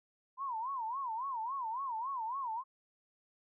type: tone with vibrato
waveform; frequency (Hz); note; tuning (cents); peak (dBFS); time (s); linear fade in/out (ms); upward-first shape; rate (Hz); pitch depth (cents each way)
sine; 987.8; B5; 0; -35; 0.37-2.64; 50; sine; 3.6; 210
effects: none